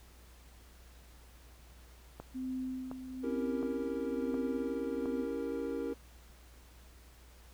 click train, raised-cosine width 1 ms, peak -29 dBFS, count 5, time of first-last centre 2.2-5.057 s, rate 1.4 Hz
sine tone with tremolo, 258.4 Hz, C4, 21 cents flat, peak -34 dBFS, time 2.34-5.25 s, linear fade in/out 20 ms, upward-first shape sine, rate 1.1 Hz, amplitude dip 60%
triangle chord, C# diminished seventh, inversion none, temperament equal, 277.2 / 329.6 / 392 / 466.2 Hz, C#4 / E4 / G4 / Bb4, 0 / 0 / 0 / 0 cents, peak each -37 / -40 / -40 / -36 dBFS, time 3.23-5.94 s, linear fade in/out 10 ms
effects added 60 Hz sine -55 dBFS peak until 7.53 s + pink hiss -61 dBFS RMS until 7.53 s

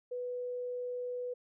sine tone, 493.9 Hz, B4, in tune, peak -35 dBFS, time 0.11-1.34 s, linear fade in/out 10 ms, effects none

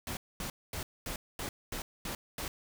pink noise bursts, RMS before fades -38 dBFS, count 8, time 0.07-2.48 s, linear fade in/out 2 ms, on 100 ms, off 230 ms, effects none

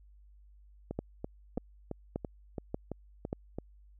two click trains, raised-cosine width 2 ms, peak -20 / -23 dBFS, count 5 / 9, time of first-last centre 0.99-3.329 / 0.91-3.586 s, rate 1.71 / 2.99 Hz, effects added 50 Hz sine -55 dBFS peak until 3.99 s

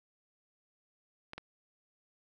clicks, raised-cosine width 0.3 ms, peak -26 dBFS, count 2, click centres 1.334 / 1.38 s, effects none

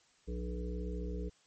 harmonic tone with a mistuned harmonic, 60.4 Hz, B1, 38 cents flat, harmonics 1 / 3 / 5 / 7 / 8, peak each -37 / -43 / -47 / -45 / -48 dBFS, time 0.27-1.3 s, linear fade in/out 20 ms, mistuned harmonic 3, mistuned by -24 cents, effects white hiss -68 dBFS RMS until 1.46 s + MP3 32 kbps

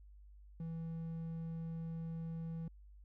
triangle tone, 164.1 Hz, E3, 8 cents flat, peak -38 dBFS, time 0.6-2.68 s, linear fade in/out 2 ms, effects added 50 Hz sine -55 dBFS peak until 3.04 s

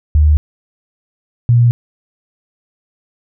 sine tone pair in turn, 75.4 / 119.52 Hz, D2 / A#2, +46 / +44 cents, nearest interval minor sixth, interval 798 cents, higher second, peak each -6 dBFS, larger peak neither, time 0.15-0.37 / 1.49-1.71 s, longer neither, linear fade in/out 0 ms, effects none

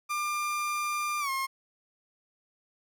30% pulse tone with pitch glide, 1196 to 1071.7 Hz, D6 to C6, +31 to +41 cents, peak -26 dBFS, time 0.09-1.47 s, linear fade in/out 20 ms, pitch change -190 cents, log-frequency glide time 1.2-1.3 s, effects none

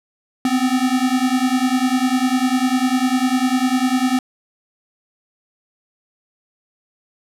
square beating tone pair, 251.2 / 261.2 Hz, B3 / C4, +30 / -3 cents, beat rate 10 Hz, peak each -19 dBFS, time 0.45-4.19 s, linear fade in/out 2 ms, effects low-pass 12000 Hz 12 dB/octave

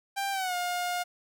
sawtooth tone with pitch glide, 790 to 712 Hz, G5 to F5, +13 to +33 cents, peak -25 dBFS, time 0.16-1.04 s, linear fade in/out 20 ms, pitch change -180 cents, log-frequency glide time 0.32-0.55 s, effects none

